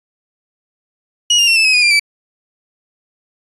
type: tone with pitch steps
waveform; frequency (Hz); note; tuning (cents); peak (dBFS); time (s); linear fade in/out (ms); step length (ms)
30% pulse; 2900 / 2808 / 2718 / 2632 / 2548 / 2467 / 2388 / 2312; F#7 / F7 / F7 / E7 / D#7 / D#7 / D7 / D7; -35 / +9 / -48 / -3 / +41 / -15 / +28 / -28; -6; 1.3-1.996; 5; 87
effects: resampled to 24000 Hz